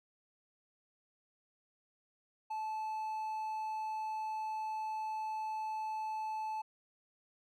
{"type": "tone", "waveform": "triangle", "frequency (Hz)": 870, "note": "A5", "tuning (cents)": -20, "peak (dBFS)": -34, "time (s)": [2.5, 6.62], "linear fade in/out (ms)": 10, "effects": []}